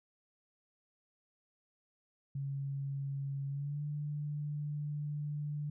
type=tone with pitch glide; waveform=sine; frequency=138.6 to 147.69 Hz; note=C#3 to D3; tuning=0 to +10 cents; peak=-35 dBFS; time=2.35-5.7 s; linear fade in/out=5 ms; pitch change=+110 cents; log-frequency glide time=3.48-3.83 s; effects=none